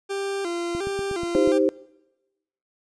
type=tone with vibrato; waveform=40% pulse; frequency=368.5 Hz; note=F#4; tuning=7 cents flat; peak=-25 dBFS; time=0.09-1.59 s; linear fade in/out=20 ms; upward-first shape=square; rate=1.4 Hz; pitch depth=120 cents each way
type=click train; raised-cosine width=3 ms; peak=-21 dBFS; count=7; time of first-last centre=0.75-1.476 s; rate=8.27 Hz
type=chord; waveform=sine; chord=C minor; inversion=first; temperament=just; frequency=314 / 392.4 / 523.3 Hz; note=Eb4 / G4 / C5; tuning=+16 / +2 / 0 cents; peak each=-21 dBFS; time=1.35-1.69 s; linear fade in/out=0 ms
effects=noise-tail reverb RT60 1.0 s tail -22 dB re dry + resampled to 22050 Hz